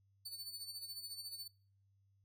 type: tone with tremolo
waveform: sawtooth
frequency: 4498 Hz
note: C#8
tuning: 24 cents sharp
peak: -40 dBFS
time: 0.25-1.48 s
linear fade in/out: 10 ms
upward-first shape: sine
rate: 14 Hz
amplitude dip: 65%
effects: noise-tail reverb RT60 0.5 s tail -24 dB re dry + added 98 Hz sine -70 dBFS peak until 2.24 s